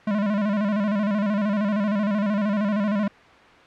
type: tone with vibrato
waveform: square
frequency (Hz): 206.1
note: G#3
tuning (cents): -13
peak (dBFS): -21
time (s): 0.07-3.08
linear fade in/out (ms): 5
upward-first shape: square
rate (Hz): 13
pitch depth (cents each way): 69
effects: white hiss -48 dBFS RMS until 3.66 s + low-pass 2000 Hz 12 dB/octave